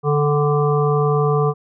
harmonic tone with a mistuned harmonic, 146.4 Hz, D3, 5 cents flat, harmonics 1 / 3 / 5 / 7 / 8, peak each -17 / -18 / -26 / -28 / -24 dBFS, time 0.03-1.54 s, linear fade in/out 50 ms, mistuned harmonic 5, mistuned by +25 cents, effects none

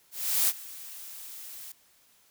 blue noise with ADSR envelope, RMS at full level -23 dBFS, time 0.11-1.72 s, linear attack 370 ms, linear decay 43 ms, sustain -20 dB, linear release 3 ms, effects white hiss -63 dBFS RMS until 2.3 s

